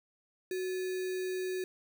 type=tone with sample-and-hold; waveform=sine; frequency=370 Hz; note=F#4; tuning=in tune; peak=-32 dBFS; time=0.51-1.64 s; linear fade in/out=2 ms; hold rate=2100 Hz; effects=none